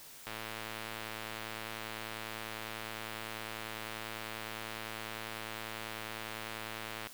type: click train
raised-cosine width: 0.3 ms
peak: -24 dBFS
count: 749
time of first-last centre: 0.27-7.07 s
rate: 110 Hz
effects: white hiss -52 dBFS RMS until 7.13 s